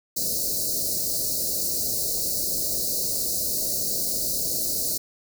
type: band-stop noise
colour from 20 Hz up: white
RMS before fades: -26 dBFS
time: 0.16-4.98 s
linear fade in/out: 10 ms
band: 670 to 4100 Hz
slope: 96 dB/octave
effects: none